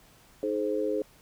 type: chord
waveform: sine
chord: Ab major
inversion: second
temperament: equal with one note detuned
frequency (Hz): 311.1 / 424.5 / 523.3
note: Eb4 / Ab4 / C5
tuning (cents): 0 / +38 / 0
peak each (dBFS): -32 / -29 / -31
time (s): 0.43-1.02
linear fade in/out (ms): 2
effects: pink hiss -58 dBFS RMS until 1.21 s